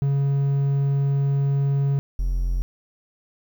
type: tone pair in turn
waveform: triangle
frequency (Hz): 139.4 / 43.91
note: C#3 / F1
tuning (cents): +10 / +10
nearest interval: octave + minor sixth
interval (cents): 2000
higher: first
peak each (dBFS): -16 / -18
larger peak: first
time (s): 0.02-1.99 / 2.19-2.62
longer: first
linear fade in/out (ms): 0
effects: 9-bit